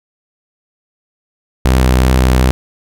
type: tone with vibrato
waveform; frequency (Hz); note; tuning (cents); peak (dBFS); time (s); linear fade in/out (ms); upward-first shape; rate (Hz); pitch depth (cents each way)
sawtooth; 63.7; C2; -46; -4; 1.65-2.51; 0; triangle; 2.6; 15
effects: none